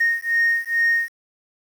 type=beating tone pair; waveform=sine; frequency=1852 / 1854.3 Hz; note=A#6 / A#6; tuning=-12 / -10 cents; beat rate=2.3 Hz; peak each=-19 dBFS; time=0-1.1 s; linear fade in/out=10 ms; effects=tanh soft clip ceiling -12 dBFS + 7-bit